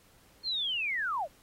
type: linear sweep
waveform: sine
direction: down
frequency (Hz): 4327 to 518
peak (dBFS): -29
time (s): 0.43-1.28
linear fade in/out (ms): 50
effects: pink hiss -62 dBFS RMS until 1.42 s + AAC 48 kbps